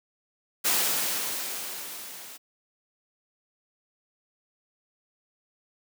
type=noise with level ramp; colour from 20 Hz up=white; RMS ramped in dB=-23 to -44 dBFS; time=0.64-2.38 s; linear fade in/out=20 ms; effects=high-pass 200 Hz 12 dB/octave